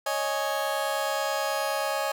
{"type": "chord", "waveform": "30% pulse", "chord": "C# suspended second", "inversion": "none", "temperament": "just", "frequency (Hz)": [554.4, 623.7, 831.5], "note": ["C#5", "D#5", "G#5"], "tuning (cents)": [0, 4, 2], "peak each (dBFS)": -28, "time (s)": [0.06, 2.12], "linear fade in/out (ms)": 5, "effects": []}